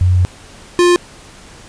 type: tone pair in turn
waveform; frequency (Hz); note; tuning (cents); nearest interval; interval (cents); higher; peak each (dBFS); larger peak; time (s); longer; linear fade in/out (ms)
sine / square; 90.6 / 352.1; F#2 / F4; -36 / +14; 2 octaves; 2350; second; -8; neither; 0.01-0.25 / 0.79-0.96; first; 0
effects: pink hiss -39 dBFS RMS until 1.68 s + resampled to 22050 Hz